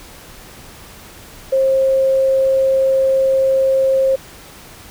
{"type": "tone", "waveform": "sine", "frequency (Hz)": 533, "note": "C5", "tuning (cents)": 32, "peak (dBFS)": -11, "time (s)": [1.52, 4.16], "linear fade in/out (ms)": 10, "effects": ["pink hiss -39 dBFS RMS until 4.9 s"]}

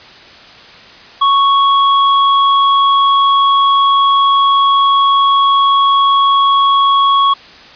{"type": "tone", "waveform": "square", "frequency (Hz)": 1108.7, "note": "C#6", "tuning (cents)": 0, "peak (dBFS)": -8, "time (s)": [1.21, 7.34], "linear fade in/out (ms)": 10, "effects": ["white hiss -37 dBFS RMS until 7.75 s", "resampled to 11025 Hz"]}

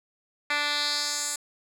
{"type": "tone with band-pass filter sweep", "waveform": "10% pulse", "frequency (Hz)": 292.8, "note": "D4", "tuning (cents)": -5, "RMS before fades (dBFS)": -28, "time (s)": [0.5, 1.36], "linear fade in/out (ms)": 5, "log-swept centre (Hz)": [2500, 8500], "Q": 2.2, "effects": []}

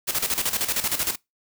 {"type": "noise with tremolo", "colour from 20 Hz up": "white", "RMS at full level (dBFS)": -23, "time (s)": [0.07, 1.16], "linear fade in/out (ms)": 20, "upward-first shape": "square", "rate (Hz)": 13, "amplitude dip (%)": 70, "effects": ["noise-tail reverb RT60 0.2 s tail -24 dB re dry"]}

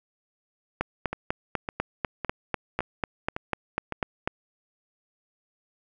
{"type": "two click trains", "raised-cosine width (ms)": 0.5, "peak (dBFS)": [-10, -15], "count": [15, 6], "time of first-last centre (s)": [[0.81, 4.275], [1.13, 3.923]], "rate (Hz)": [4.04, 1.79], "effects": []}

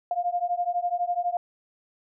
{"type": "beating tone pair", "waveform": "sine", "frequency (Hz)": [699, 711], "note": ["F5", "F5"], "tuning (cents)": [1, 31], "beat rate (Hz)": 12, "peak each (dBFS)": -27, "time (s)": [0.11, 1.37], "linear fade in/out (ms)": 2, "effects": []}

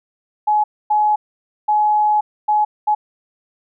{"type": "tone bursts at uneven times", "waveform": "sine", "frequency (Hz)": 845, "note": "G#5", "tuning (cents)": 30, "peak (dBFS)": -12, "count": 5, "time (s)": [[0.47, 0.64], [0.9, 1.16], [1.68, 2.21], [2.48, 2.65], [2.87, 2.95]], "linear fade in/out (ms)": 10, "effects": []}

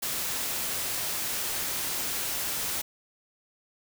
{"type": "noise", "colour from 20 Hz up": "white", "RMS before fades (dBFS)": -31, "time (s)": [0.02, 2.82], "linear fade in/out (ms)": 10, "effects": []}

